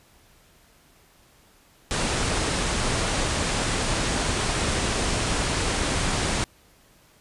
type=low-pass noise; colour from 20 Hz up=pink; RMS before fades=-25 dBFS; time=1.91-6.44 s; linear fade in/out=0 ms; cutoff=9800 Hz; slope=96 dB/octave; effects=pink hiss -57 dBFS RMS until 7.2 s + resampled to 32000 Hz